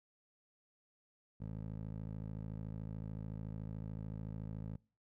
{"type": "tone with band-pass filter", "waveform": "15% pulse", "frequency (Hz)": 53.7, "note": "A1", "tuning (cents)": -41, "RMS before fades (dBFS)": -44, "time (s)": [1.4, 4.77], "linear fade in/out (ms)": 10, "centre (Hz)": 150, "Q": 0.73, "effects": ["noise-tail reverb RT60 0.4 s tail -25 dB re dry"]}